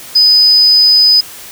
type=tone; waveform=sine; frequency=5000 Hz; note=D#8; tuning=8 cents sharp; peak=-4 dBFS; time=0.15-1.21 s; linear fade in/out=10 ms; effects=white hiss -31 dBFS RMS until 1.51 s